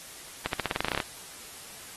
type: accelerating click train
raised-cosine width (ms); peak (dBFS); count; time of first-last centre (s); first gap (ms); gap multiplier
0.3; -11; 13; 0.46-1.002; 72; 0.91
effects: white hiss -45 dBFS RMS until 1.96 s + AAC 32 kbps